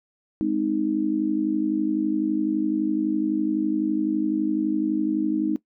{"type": "chord", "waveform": "sine", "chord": "Ab major", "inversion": "none", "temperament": "just", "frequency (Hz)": [207.7, 259.6, 311.5], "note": ["Ab3", "C4", "Eb4"], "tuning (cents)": [0, -13, 2], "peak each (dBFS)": [-28, -28, -22], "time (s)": [0.41, 5.56], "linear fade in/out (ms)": 0, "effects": ["noise-tail reverb RT60 0.1 s tail -19 dB re dry"]}